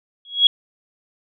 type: tone with exponential growth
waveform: sine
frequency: 3322 Hz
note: G#7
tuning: in tune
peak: -5 dBFS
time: 0.25-0.47 s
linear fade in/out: 2 ms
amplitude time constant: 46 ms
effects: none